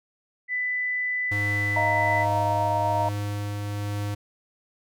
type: tone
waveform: sine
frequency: 1994 Hz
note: B6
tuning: 16 cents sharp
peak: -24 dBFS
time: 0.48-2.26 s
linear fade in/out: 50 ms
type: tone with tremolo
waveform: square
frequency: 102.7 Hz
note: G#2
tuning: 19 cents flat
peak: -27 dBFS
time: 1.31-4.15 s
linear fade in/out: 10 ms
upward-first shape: triangle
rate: 1.2 Hz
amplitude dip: 25%
type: chord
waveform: sine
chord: Eb suspended second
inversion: none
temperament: equal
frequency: 622.3 / 698.5 / 932.3 Hz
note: Eb5 / F5 / Bb5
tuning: 0 / 0 / 0 cents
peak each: -28 / -28 / -24 dBFS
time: 1.76-3.09 s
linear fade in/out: 5 ms
effects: none